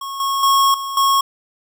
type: tone with level steps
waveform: square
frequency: 1095 Hz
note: C#6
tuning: 22 cents flat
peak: -26 / -18 / -12 / -24 / -13 dBFS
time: 0.01-1.21 s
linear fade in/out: 5 ms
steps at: 0.2 / 0.43 / 0.74 / 0.97 s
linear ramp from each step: 2 ms
effects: none